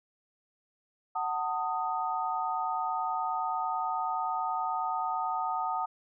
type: chord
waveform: sine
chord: D# diminished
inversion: first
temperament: just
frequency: 746.7 / 896 / 1244.5 Hz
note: F#5 / A5 / D#6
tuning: +16 / +31 / 0 cents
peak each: -33 dBFS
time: 1.15-5.86 s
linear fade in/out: 10 ms
effects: none